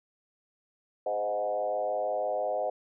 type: tone with frequency modulation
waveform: sine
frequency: 622.3 Hz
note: D#5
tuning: in tune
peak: -27 dBFS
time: 1.06-2.7 s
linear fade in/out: 5 ms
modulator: 106 Hz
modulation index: 1.3
effects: none

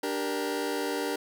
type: chord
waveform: sawtooth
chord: G minor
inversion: second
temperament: just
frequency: 294 / 392 / 470.4 Hz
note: D4 / G4 / Bb4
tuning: +2 / 0 / +16 cents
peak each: -29 dBFS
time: 0.03-1.16 s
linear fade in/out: 5 ms
effects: none

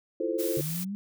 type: chord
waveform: sine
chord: F major seventh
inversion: third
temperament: equal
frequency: 329.6 / 349.2 / 440 / 523.3 Hz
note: E4 / F4 / A4 / C5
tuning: 0 / 0 / 0 / 0 cents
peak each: -32 dBFS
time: 0.2-0.61 s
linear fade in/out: 5 ms
type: noise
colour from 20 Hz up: blue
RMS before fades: -36 dBFS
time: 0.38-0.85 s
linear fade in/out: 20 ms
type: exponential sweep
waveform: sine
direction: up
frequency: 140.3 to 208.1 Hz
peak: -31 dBFS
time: 0.57-0.95 s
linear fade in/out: 0 ms
effects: none

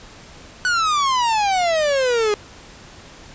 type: exponential sweep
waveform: 45% pulse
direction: down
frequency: 1500 to 409.3 Hz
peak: -16 dBFS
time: 0.65-2.34 s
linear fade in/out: 0 ms
effects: pink hiss -42 dBFS RMS until 3.34 s + resampled to 16000 Hz

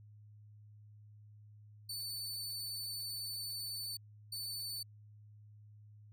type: tone bursts at uneven times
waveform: sawtooth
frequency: 4506 Hz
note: C#8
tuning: 28 cents sharp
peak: -37 dBFS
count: 2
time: 1.89-3.97 / 4.32-4.83 s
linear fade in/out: 5 ms
effects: added 105 Hz sine -55 dBFS peak until 6.12 s

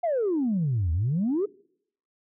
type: exponential two-way sweep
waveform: sine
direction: down then up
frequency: 723 to 77.3 to 436.4 Hz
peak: -21 dBFS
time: 0.03-1.46 s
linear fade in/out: 10 ms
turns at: 0.92 s
effects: noise-tail reverb RT60 0.7 s tail -25 dB re dry + tanh soft clip ceiling -19 dBFS

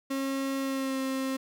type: tone with pitch glide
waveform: 35% pulse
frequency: 270.9 to 265.5 Hz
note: C#4 to C4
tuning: -40 to +25 cents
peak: -27 dBFS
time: 0.1-1.37 s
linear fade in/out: 10 ms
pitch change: -35 cents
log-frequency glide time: 0.6-0.99 s
effects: none

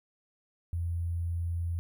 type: tone with sample-and-hold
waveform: sine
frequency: 85.2 Hz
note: F2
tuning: 42 cents flat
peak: -29 dBFS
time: 0.73-1.79 s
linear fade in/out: 0 ms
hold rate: 11025 Hz
effects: none

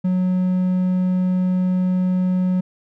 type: tone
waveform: triangle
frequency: 183.4 Hz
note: F#3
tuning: 15 cents flat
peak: -14 dBFS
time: 0.04-2.61 s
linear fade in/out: 10 ms
effects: none

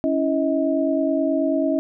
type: tone cluster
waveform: sine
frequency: 278.3 / 327.6 / 635 Hz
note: C#4 / E4 / D#5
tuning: +7 / -11 / +35 cents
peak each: -21 / -24 / -22 dBFS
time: 0.04-1.79 s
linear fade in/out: 0 ms
effects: none

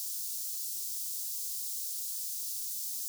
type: high-pass noise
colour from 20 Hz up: white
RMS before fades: -37 dBFS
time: 0-3.08 s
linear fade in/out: 0 ms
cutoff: 4900 Hz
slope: 24 dB/octave
effects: none

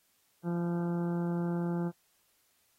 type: harmonic tone with a mistuned harmonic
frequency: 172.4 Hz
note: F3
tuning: 22 cents flat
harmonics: 1 / 2 / 3 / 4 / 5 / 6 / 7 / 8 / 9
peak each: -30 / -36 / -44 / -48 / -46 / -56 / -54 / -53 / -56 dBFS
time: 0.43-1.92 s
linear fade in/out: 50 ms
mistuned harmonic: 6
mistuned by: -30 cents
effects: white hiss -71 dBFS RMS until 2.78 s + AAC 48 kbps

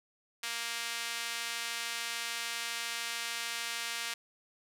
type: tone with high-pass filter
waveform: sawtooth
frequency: 233.1 Hz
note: A#3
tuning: in tune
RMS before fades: -37 dBFS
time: 0.43-4.14 s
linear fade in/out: 5 ms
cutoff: 2100 Hz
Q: 0.84
effects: low-pass 12000 Hz 12 dB/octave + 9-bit

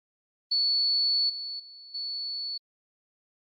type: tone with level steps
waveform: sine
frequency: 4435 Hz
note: C#8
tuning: in tune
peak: -22 / -33 / -45 / -31 dBFS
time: 0.51-2.58 s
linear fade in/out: 10 ms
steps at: 1.29 / 1.59 / 1.94 s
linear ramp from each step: 10 ms
effects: Opus 32 kbps

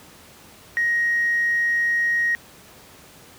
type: tone with tanh clipping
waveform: triangle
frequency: 1880 Hz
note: A#6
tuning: 14 cents sharp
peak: -18 dBFS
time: 0.77-2.35 s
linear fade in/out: 0 ms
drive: 4 dB
effects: pink hiss -47 dBFS RMS until 3.38 s + high-pass 80 Hz 12 dB/octave

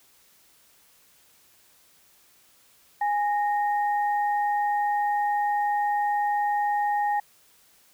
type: tone pair together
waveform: sine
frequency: 825.9 / 1854 Hz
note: G#5 / A#6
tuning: -10 / -10 cents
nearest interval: octave + major second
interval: 1400 cents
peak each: -22 / -33 dBFS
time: 3.01-7.2 s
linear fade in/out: 5 ms
effects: white hiss -59 dBFS RMS until 7.93 s

